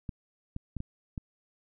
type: clicks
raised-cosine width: 5 ms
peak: -23 dBFS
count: 5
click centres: 0.092 / 0.564 / 0.767 / 0.804 / 1.178 s
effects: none